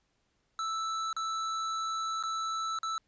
square tone with dropouts, 1318.5 Hz, E6, in tune, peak -32 dBFS, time 0.59-2.98 s, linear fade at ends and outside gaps 1 ms, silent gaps 1.129-1.165 / 2.227-2.236 / 2.788-2.831 s, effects pink hiss -75 dBFS RMS until 3.07 s + resampled to 16000 Hz

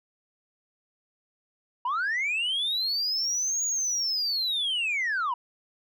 sine linear two-way sweep, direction up then down, 934 to 6810 to 934 Hz, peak -23 dBFS, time 1.85-5.34 s, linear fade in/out 5 ms, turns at 3.65 s, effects tanh soft clip ceiling -23 dBFS

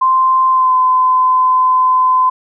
sine tone with pitch glide, 1042 to 1022.9 Hz, C6 to C6, -7 to -39 cents, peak -8 dBFS, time 0.01-2.3 s, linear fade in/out 10 ms, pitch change -32 cents, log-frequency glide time 0.5-0.74 s, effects none

